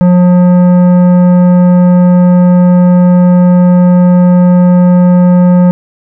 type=tone with tanh clipping; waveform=sine; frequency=178.9 Hz; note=F3; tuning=42 cents sharp; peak=-4 dBFS; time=0.01-5.71 s; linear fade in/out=0 ms; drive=12 dB; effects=none